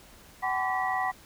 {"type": "tone cluster", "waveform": "sine", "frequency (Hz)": [757, 841, 1017, 1149, 1940], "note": ["F#5", "G#5", "C6", "D6", "B6"], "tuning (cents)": [39, 22, -50, -38, -31], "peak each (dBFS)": [-29, -38, -33, -35, -32], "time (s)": [0.42, 1.12], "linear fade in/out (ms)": 20, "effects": ["pink hiss -53 dBFS RMS until 1.25 s"]}